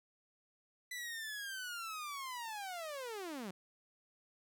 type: linear sweep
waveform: sawtooth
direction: down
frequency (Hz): 2000 to 174.2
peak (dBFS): -38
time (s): 0.91-3.51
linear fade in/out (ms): 5
effects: none